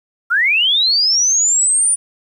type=linear sweep; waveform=sine; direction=up; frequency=1331 to 9470 Hz; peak=-11 dBFS; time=0.3-1.96 s; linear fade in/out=20 ms; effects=8-bit